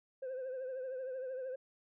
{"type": "tone with vibrato", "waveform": "sine", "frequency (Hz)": 518, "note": "C5", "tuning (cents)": -17, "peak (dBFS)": -36, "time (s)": [0.22, 1.56], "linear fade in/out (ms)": 10, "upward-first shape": "triangle", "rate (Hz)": 13, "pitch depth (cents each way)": 69, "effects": ["tanh soft clip ceiling -37 dBFS"]}